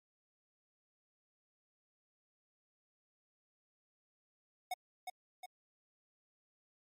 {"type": "tone with echo", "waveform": "square", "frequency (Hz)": 734, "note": "F#5", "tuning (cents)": -14, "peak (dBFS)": -36, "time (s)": [4.71, 4.74], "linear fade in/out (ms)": 5, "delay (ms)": 360, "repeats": 2, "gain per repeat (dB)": -5, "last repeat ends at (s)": 5.46, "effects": ["MP3 64 kbps"]}